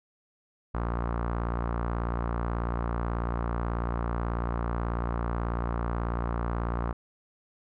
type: tone with low-pass filter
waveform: sawtooth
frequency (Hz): 58.27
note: A#1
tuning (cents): 0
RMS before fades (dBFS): -30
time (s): 0.74-6.93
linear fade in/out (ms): 10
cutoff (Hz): 1200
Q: 2.7
effects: none